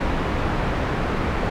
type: low-pass noise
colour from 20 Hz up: pink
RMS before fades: -23 dBFS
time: 0-1.5 s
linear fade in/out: 10 ms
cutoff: 1800 Hz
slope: 12 dB/octave
effects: none